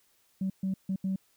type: tone bursts at uneven times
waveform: sine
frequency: 190.8 Hz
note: G3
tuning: 47 cents flat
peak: -26 dBFS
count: 4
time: 0.41-0.5 / 0.63-0.74 / 0.89-0.96 / 1.04-1.16 s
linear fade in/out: 5 ms
effects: tanh soft clip ceiling -24 dBFS + white hiss -68 dBFS RMS until 1.36 s